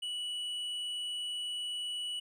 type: tone with hard clipping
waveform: sine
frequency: 2947 Hz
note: F#7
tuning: 8 cents flat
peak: -36 dBFS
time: 0.02-2.2 s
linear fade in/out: 10 ms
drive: 5 dB
effects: none